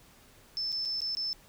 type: tone with dropouts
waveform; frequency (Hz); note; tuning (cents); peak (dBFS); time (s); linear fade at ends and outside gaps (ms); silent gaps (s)
sine; 5274; E8; 0; -30; 0.57-1.33; 0; 0.72-0.726 / 0.851-0.856 / 1.005-1.018 / 1.15-1.17
effects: pink hiss -58 dBFS RMS until 1.48 s